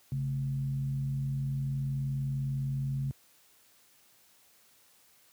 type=tone with frequency modulation; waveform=sine; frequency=136.8 Hz; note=C#3; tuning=23 cents flat; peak=-29 dBFS; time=0.12-3.11 s; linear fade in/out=0 ms; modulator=79.6 Hz; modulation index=0.4; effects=white hiss -63 dBFS RMS until 5.32 s + high-pass 60 Hz 12 dB/octave